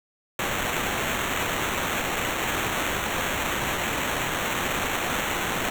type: noise with sample-and-hold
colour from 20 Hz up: violet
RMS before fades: -27 dBFS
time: 0.39-5.7 s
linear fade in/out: 2 ms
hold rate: 4900 Hz
effects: none